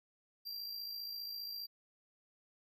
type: tone with amplitude modulation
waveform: square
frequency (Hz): 4733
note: D8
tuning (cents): +13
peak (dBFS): -40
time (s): 0.45-1.67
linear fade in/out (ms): 20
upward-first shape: sine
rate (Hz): 55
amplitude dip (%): 45
effects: none